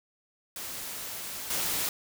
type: noise with level steps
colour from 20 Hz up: white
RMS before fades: -38 / -30 dBFS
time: 0.56-1.89 s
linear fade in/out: 2 ms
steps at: 1.5 s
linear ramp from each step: 5 ms
effects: none